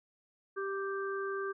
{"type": "harmonic tone", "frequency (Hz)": 392, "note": "G4", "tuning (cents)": 0, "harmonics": [1, 3, 4], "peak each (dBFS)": [-35, -40, -41], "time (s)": [0.56, 1.53], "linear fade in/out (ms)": 20, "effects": []}